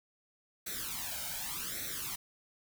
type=noise with flanger; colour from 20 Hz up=white; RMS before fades=-39 dBFS; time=0.66-2.16 s; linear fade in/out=10 ms; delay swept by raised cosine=0.5 to 1.34 ms; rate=0.86 Hz; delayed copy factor=+0.85; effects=none